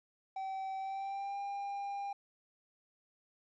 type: tone with pitch glide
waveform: triangle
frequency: 769 to 800.7 Hz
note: G5 to G5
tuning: -33 to +37 cents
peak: -35 dBFS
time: 0.36-2.13 s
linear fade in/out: 5 ms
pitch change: +70 cents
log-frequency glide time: 0.78-1.38 s
effects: resampled to 16000 Hz + 12-bit